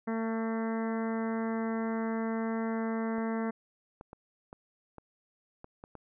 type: harmonic tone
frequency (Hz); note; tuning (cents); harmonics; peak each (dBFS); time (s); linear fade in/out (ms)
224.9; A3; +38; 1 / 2 / 3 / 4 / 5 / 6 / 7 / 8 / 9; -31 / -37 / -41 / -43 / -45 / -47 / -48 / -49 / -50; 0.07-3.51; 10
type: clicks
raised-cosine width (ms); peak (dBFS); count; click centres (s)
1; -31; 8; 3.183 / 4.011 / 4.131 / 4.529 / 4.983 / 5.644 / 5.839 / 5.953
effects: none